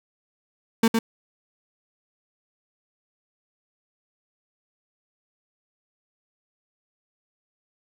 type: tone with echo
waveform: 35% pulse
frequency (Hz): 226.6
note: A#3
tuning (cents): -49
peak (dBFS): -13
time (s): 0.83-0.88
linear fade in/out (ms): 5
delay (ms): 110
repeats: 1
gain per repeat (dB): -4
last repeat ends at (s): 0.99
effects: none